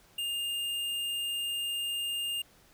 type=tone with hard clipping; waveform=sine; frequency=2815 Hz; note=F7; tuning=13 cents sharp; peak=-32 dBFS; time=0.18-2.42 s; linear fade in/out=5 ms; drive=16 dB; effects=pink hiss -61 dBFS RMS until 2.73 s